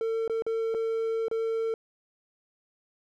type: tone with dropouts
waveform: triangle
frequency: 450.8 Hz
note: A4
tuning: 42 cents sharp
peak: -24 dBFS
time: 0.01-1.74 s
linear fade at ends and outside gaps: 1 ms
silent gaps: 0.278-0.297 / 0.422-0.465 / 0.742-0.747 / 1.283-1.313 s
effects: none